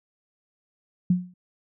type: tone with exponential decay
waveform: sine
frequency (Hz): 180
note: F#3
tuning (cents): -47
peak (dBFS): -14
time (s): 1.1-1.34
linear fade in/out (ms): 5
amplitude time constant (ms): 52
effects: none